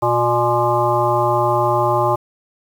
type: harmonic tone with a mistuned harmonic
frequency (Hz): 120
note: B2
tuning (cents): -49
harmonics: 1 / 3 / 5 / 7 / 9 / 10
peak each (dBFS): -23 / -21 / -20 / -19 / -20 / -25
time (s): 0.02-2.16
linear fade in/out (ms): 10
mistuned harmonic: 9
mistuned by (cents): -54
effects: 7-bit